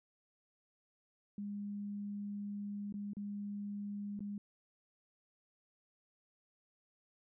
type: tone with dropouts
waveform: sine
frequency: 203.8 Hz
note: G#3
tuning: 32 cents flat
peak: -39 dBFS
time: 1.38-4.38 s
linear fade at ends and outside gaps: 2 ms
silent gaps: 2.925-2.94 / 3.134-3.168 / 4.193-4.205 s
effects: none